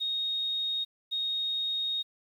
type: tone pair in turn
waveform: sine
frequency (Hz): 3729 / 3729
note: A#7 / A#7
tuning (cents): 0 / 0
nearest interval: unison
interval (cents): 0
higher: neither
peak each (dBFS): -28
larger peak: neither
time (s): 0-0.85 / 1.11-2.03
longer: second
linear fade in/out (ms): 20
effects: 10-bit